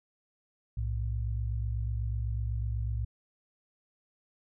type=tone pair together; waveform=sine; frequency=61.45 / 109.5 Hz; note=B1 / A2; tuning=-8 / -8 cents; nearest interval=minor seventh; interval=1000 cents; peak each=-31 / -33 dBFS; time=0.77-3.05 s; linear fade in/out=5 ms; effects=none